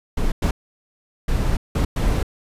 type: noise bursts at uneven times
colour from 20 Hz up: brown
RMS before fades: -19 dBFS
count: 5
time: 0.17-0.32 / 0.42-0.51 / 1.28-1.57 / 1.75-1.85 / 1.96-2.23 s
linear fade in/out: 5 ms
effects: resampled to 32000 Hz